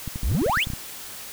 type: clicks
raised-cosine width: 5 ms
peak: -18 dBFS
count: 12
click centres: 0.077 / 0.159 / 0.233 / 0.317 / 0.35 / 0.417 / 0.463 / 0.497 / 0.573 / 0.671 / 0.702 / 0.735 s
type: exponential sweep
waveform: triangle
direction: up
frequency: 41.28 to 3796 Hz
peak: -18 dBFS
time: 0.23-0.65 s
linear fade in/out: 20 ms
effects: white hiss -38 dBFS RMS until 1.32 s